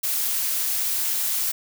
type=noise with amplitude modulation; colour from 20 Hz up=blue; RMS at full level=-22 dBFS; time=0.03-1.52 s; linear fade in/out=10 ms; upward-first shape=sine; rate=249 Hz; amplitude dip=50%; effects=none